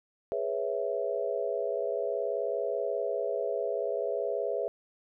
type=chord; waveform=sine; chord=C# minor seventh; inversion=second; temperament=equal; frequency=415.3 / 493.9 / 554.4 / 659.3 Hz; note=G#4 / B4 / C#5 / E5; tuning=0 / 0 / 0 / 0 cents; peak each=-34 dBFS; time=0.32-4.68 s; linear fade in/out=0 ms; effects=none